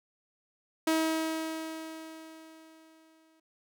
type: tone with exponential decay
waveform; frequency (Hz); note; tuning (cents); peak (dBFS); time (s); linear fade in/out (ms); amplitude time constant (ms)
sawtooth; 320; D#4; +49; -20; 0.87-3.4; 5; 550
effects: none